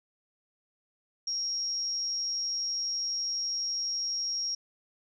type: tone with amplitude modulation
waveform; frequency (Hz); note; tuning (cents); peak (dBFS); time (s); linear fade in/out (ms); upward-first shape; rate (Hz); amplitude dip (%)
sine; 5588; F8; 0; -27; 1.27-4.55; 5; sine; 188; 45
effects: none